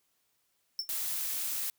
square tone with exponential decay, 5390 Hz, E8, 38 cents sharp, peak -28 dBFS, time 0.79-0.91 s, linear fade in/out 1 ms, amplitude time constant 24 ms
blue noise, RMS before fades -34 dBFS, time 0.89-1.7 s, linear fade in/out 0 ms
effects white hiss -75 dBFS RMS until 1.78 s

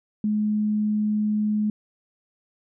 sine tone, 211.6 Hz, G#3, 33 cents sharp, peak -20 dBFS, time 0.24-1.7 s, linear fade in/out 2 ms, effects none

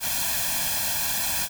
white noise with comb filter, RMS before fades -26 dBFS, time 0-1.49 s, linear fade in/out 50 ms, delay 1.2 ms, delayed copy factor +0.9, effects none

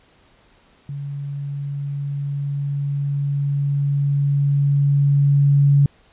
sine tone with level ramp, 141.5 Hz, C#3, 36 cents sharp, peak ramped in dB -26 to -10 dBFS, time 0.89-5.86 s, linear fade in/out 2 ms, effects pink hiss -55 dBFS RMS until 6.12 s + resampled to 8000 Hz

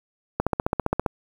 click train, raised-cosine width 1 ms, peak -7 dBFS, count 11, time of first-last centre 0.4-1.062 s, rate 15.1 Hz, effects 7-bit

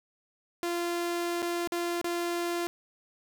sawtooth tone with dropouts, 345.3 Hz, F4, 20 cents flat, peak -25 dBFS, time 0.63-2.67 s, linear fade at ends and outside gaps 0 ms, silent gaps 1.42-1.427 / 1.674-1.721 / 2.014-2.043 s, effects none

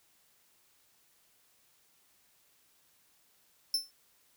40% pulse tone with exponential decay, 5320 Hz, E8, 15 cents sharp, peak -23 dBFS, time 3.74-3.91 s, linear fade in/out 2 ms, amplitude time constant 35 ms, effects white hiss -68 dBFS RMS until 4.36 s

